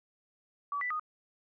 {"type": "tone with pitch steps", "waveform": "sine", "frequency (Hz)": [1146, 1980, 1238], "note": ["D6", "B6", "D#6"], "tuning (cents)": [-43, 4, -9], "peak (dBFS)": -31, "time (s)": [0.72, 0.996], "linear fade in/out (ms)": 2, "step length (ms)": 92, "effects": []}